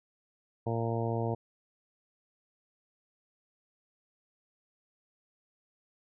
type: harmonic tone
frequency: 115.2 Hz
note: A#2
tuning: 20 cents flat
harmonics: 1 / 2 / 3 / 4 / 5 / 6 / 7 / 8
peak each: -32 / -38 / -38 / -36 / -40 / -39 / -44 / -42 dBFS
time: 0.66-1.35 s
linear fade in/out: 10 ms
effects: none